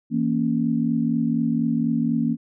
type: chord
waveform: sine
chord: A# diminished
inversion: second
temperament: equal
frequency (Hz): 164.81 / 233.1 / 277.2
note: E3 / A#3 / C#4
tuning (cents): 0 / 0 / 0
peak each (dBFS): -26 / -21 / -25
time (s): 0.1-2.37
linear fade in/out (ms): 50
effects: none